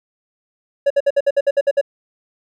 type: tone bursts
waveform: triangle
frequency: 562 Hz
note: C#5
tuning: 24 cents sharp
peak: -9 dBFS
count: 10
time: 0.86-1.813 s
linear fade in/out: 10 ms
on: 44 ms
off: 57 ms
effects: none

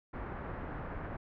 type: low-pass noise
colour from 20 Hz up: pink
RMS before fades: -41 dBFS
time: 0.13-1.17 s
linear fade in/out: 10 ms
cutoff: 1700 Hz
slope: 24 dB/octave
effects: none

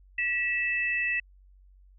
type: tone pair together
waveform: sine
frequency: 1939 / 2632 Hz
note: B6 / E7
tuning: -32 / -3 cents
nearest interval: perfect fourth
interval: 529 cents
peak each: -28 dBFS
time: 0.18-1.2 s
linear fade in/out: 5 ms
effects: added 47 Hz sine -53 dBFS peak until 1.98 s

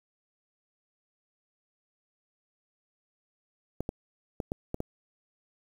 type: clicks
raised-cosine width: 2 ms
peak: -18 dBFS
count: 6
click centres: 3.806 / 3.891 / 4.402 / 4.519 / 4.744 / 4.804 s
effects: 8-bit

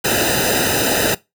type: noise with comb filter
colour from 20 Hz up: pink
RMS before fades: -17 dBFS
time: 0.04-1.15 s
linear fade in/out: 10 ms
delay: 0.9 ms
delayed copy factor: -1
effects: noise-tail reverb RT60 0.2 s tail -20 dB re dry

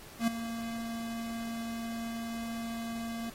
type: tone with ADSR envelope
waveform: square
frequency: 230 Hz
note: A#3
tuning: 23 cents flat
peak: -24 dBFS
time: 0.19-3.3 s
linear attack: 86 ms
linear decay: 6 ms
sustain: -12 dB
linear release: 3 ms
effects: pink hiss -51 dBFS RMS until 3.34 s + AAC 48 kbps

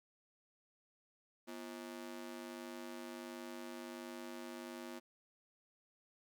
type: ring-modulated tone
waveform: sawtooth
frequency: 293.7 Hz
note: D4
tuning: in tune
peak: -39 dBFS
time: 1.47-5 s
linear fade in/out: 20 ms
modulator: 50.7 Hz
effects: 13-bit

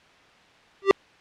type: tone with exponential growth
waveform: square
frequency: 392 Hz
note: G4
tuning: in tune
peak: -9 dBFS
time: 0.82-0.91 s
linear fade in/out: 0 ms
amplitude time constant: 18 ms
effects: white hiss -54 dBFS RMS until 1.2 s + low-pass 3000 Hz 12 dB/octave

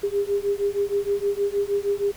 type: beating tone pair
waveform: sine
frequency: 400 / 406.4 Hz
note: G4 / G#4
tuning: +35 / -38 cents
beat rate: 6.4 Hz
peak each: -24 dBFS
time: 0.03-2.12 s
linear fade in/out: 10 ms
effects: pink hiss -45 dBFS RMS until 2.16 s

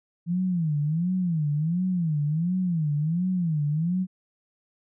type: tone with vibrato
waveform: sine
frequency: 164.81 Hz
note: E3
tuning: in tune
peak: -22 dBFS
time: 0.26-4.07 s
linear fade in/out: 50 ms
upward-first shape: sine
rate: 1.4 Hz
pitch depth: 210 cents each way
effects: none

